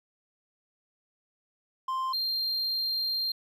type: tone pair in turn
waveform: triangle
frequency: 1046.5 / 4186 Hz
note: C6 / C8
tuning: 0 / 0 cents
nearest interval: 2 octaves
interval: 2400 cents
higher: second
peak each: -26 dBFS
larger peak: neither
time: 1.88-2.13 / 2.13-3.32 s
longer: second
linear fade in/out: 5 ms
effects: none